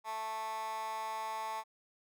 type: tone with high-pass filter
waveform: 15% pulse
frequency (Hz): 220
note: A3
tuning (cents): 0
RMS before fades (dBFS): -39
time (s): 0.04-1.64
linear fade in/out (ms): 50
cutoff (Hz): 960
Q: 5.5
effects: none